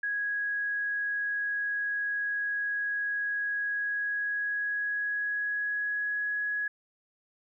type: tone with pitch glide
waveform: sine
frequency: 1659 to 1676.3 Hz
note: G#6 to G#6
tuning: -2 to +16 cents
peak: -28 dBFS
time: 0.03-6.68 s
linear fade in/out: 5 ms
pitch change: +18 cents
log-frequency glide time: 3.71-6.36 s
effects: none